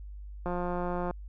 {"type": "click train", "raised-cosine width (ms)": 1, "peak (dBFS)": -20, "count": 116, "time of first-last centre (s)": [0.46, 1.11], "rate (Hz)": 177, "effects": ["added 50 Hz sine -40 dBFS peak until 1.28 s"]}